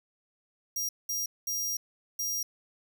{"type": "tone bursts at uneven times", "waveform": "sawtooth", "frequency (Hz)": 5700, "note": "F8", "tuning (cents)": 34, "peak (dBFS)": -27, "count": 4, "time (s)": [[0.76, 0.89], [1.09, 1.26], [1.47, 1.77], [2.19, 2.43]], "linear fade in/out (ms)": 5, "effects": []}